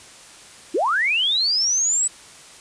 sine linear sweep, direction up, 277.2 to 8010 Hz, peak -17 dBFS, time 0.74-2.08 s, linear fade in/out 10 ms, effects white hiss -44 dBFS RMS until 2.6 s + resampled to 22050 Hz

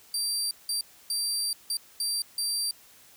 25% pulse tone bursts at uneven times, 4699 Hz, D8, in tune, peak -22 dBFS, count 6, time 0.14-0.51 / 0.69-0.81 / 1.1-1.53 / 1.7-1.77 / 2-2.22 / 2.38-2.71 s, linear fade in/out 2 ms, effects white hiss -55 dBFS RMS until 3.16 s

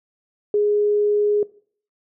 sine tone, 415.3 Hz, G#4, in tune, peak -15 dBFS, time 0.54-1.43 s, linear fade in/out 2 ms, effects noise-tail reverb RT60 0.5 s tail -20 dB re dry

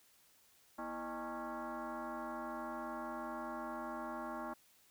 sine tone with frequency modulation, 241.4 Hz, B3, 39 cents flat, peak -40 dBFS, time 0.78-4.54 s, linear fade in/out 10 ms, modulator 285 Hz, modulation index 4, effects white hiss -68 dBFS RMS until 4.9 s

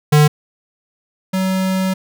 square tone pair in turn, 149.7 / 188.61 Hz, D3 / F#3, +33 / +33 cents, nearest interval major third, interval 400 cents, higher second, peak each -8 / -16 dBFS, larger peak first, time 0.12-0.28 / 1.33-1.94 s, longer second, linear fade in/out 10 ms, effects none

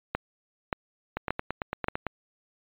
two click trains, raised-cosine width 0.5 ms, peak -11 / -14 dBFS, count 4 / 9, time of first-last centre 0.15-1.884 / 1.17-2.067 s, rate 1.73 / 8.92 Hz, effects resampled to 8000 Hz

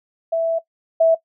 sine tone pair in turn, 659.3 / 654.4 Hz, E5 / E5, 0 / -13 cents, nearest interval unison, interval 13 cents, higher first, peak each -16 / -10 dBFS, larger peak second, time 0.32-0.59 / 1-1.15 s, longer first, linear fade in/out 10 ms, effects noise-tail reverb RT60 0.1 s tail -18 dB re dry

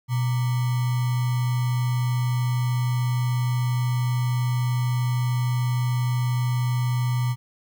sine tone with sample-and-hold, 123.47 Hz, B2, in tune, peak -20 dBFS, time 0.08-7.36 s, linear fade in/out 50 ms, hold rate 1050 Hz, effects none

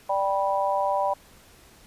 sine chord, G major, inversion second, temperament just, 588 / 784 / 980 Hz, D5 / G5 / B5, +2 / 0 / -14 cents, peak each -26 dBFS, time 0.09-1.14 s, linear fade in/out 10 ms, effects pink hiss -53 dBFS RMS until 1.86 s + resampled to 32000 Hz

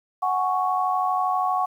sine chord, F# suspended second, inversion none, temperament just, 740 / 832.5 / 1110 Hz, F#5 / G#5 / C#6, 0 / +4 / +2 cents, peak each -23 / -29 / -24 dBFS, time 0.22-1.66 s, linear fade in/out 10 ms, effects 9-bit

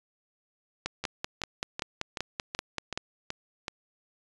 two click trains, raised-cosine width 0.2 ms, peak -16 / -13 dBFS, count 8 / 12, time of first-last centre 1.04-3.682 / 0.86-2.975 s, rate 2.65 / 5.2 Hz, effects resampled to 22050 Hz

